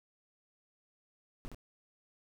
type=noise with echo; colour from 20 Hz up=brown; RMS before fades=-42 dBFS; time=1.45-1.48 s; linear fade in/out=0 ms; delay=66 ms; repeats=1; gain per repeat=-4 dB; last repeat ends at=1.546 s; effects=none